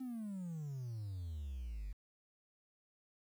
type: exponential sweep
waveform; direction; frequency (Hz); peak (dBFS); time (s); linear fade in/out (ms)
triangle; down; 264.5 to 46.48; -38; 0-1.93; 10
effects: tanh soft clip ceiling -35 dBFS + 11-bit